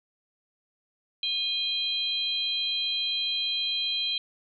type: tone cluster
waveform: sine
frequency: 2475 / 3211 / 4024 Hz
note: D#7 / G7 / B7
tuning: -10 / +41 / +32 cents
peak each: -37 / -28 / -30 dBFS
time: 1.23-4.18 s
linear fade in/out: 2 ms
effects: none